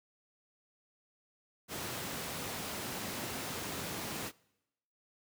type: high-pass noise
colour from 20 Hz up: pink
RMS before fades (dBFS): -40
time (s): 1.68-4.32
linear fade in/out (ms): 50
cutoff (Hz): 120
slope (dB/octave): 12
effects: noise-tail reverb RT60 0.9 s tail -24 dB re dry